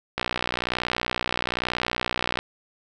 click train, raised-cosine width 0.3 ms, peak -8 dBFS, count 136, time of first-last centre 0.18-2.389 s, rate 61.1 Hz, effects none

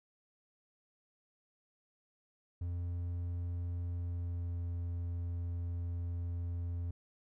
triangle tone with pitch glide, 87.1 to 86.4 Hz, F2 to F2, -4 to -18 cents, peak -33 dBFS, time 2.61-6.91 s, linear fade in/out 5 ms, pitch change -14 cents, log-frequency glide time 3.9-4.63 s, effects none

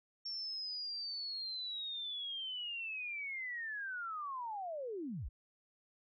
sine linear sweep, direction down, 5480 to 33.57 Hz, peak -39 dBFS, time 0.25-5.29 s, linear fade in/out 10 ms, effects none

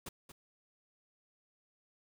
pink noise with echo, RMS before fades -44 dBFS, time 0.06-0.09 s, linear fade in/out 5 ms, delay 230 ms, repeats 1, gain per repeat -9 dB, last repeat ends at 0.32 s, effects none

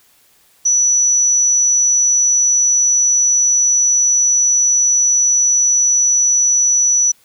sine tone, 5920 Hz, F#8, in tune, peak -10 dBFS, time 0.65-7.12 s, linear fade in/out 10 ms, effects white hiss -53 dBFS RMS until 7.24 s

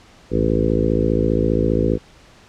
harmonic tone with a mistuned harmonic, 55 Hz, A1, in tune, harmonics 1 / 2 / 3 / 4 / 5 / 6 / 7 / 8 / 9, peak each -24 / -24 / -24 / -24 / -24 / -24 / -24 / -24 / -24 dBFS, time 0.3-1.99 s, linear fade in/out 50 ms, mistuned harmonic 2, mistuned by -79 cents, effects pink hiss -48 dBFS RMS until 2.48 s + low-pass 6000 Hz 12 dB/octave

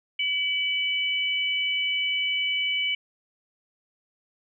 sine tone pair together, 2290 / 2979 Hz, D7 / F#7, -44 / +11 cents, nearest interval perfect fourth, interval 455 cents, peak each -26 dBFS, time 0.19-2.95 s, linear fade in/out 5 ms, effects none

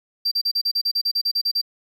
triangle tone bursts, 4699 Hz, D8, in tune, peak -17 dBFS, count 14, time 0.25-1.615 s, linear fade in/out 10 ms, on 65 ms, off 35 ms, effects none

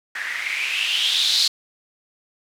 violet noise with low-pass filter sweep, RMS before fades -22 dBFS, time 0.15-1.48 s, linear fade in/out 5 ms, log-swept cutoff 1700 to 4400 Hz, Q 6.6, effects none

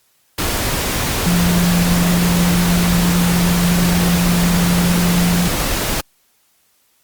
sine tone in noise, 174.61 Hz, F3, in tune, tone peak -13 dBFS, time 1.26-5.48 s, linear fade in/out 5 ms, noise pink, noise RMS -19 dBFS, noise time 0.38-6.01 s, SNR +3 dB, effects white hiss -59 dBFS RMS until 7.03 s + Opus 48 kbps

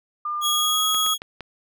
sine tone with pitch glide, 1202 to 1266.9 Hz, D6 to D#6, +40 to +31 cents, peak -24 dBFS, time 0.25-1.14 s, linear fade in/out 5 ms, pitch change +91 cents, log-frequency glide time 0.47-0.85 s
sawtooth tone, 3322 Hz, G#7, in tune, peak -17 dBFS, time 0.41-1.18 s, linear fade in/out 50 ms
clicks, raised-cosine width 0.3 ms, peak -18 dBFS, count 4, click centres 0.946 / 1.064 / 1.219 / 1.407 s
effects none

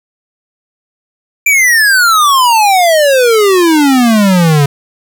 square exponential sweep, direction down, 2380 to 138.59 Hz, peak -6 dBFS, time 1.46-4.66 s, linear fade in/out 5 ms, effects none

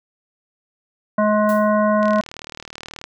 harmonic tone, 211.4 Hz, G#3, 31 cents sharp, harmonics 1 / 3 / 5 / 7 / 9, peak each -18 / -17 / -21 / -27 / -35 dBFS, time 1.18-2.21 s, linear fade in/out 5 ms
blue noise with exponential decay, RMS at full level -33 dBFS, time 1.49-1.77 s, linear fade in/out 0 ms, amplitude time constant 60 ms
click train, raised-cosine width 0.2 ms, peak -16 dBFS, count 40, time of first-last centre 2.03-3.04 s, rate 38.6 Hz
effects none

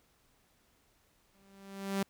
sawtooth tone with exponential growth, 196 Hz, G3, in tune, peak -25 dBFS, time 1.34-2.03 s, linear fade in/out 5 ms, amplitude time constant 150 ms, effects pink hiss -70 dBFS RMS until 2.09 s

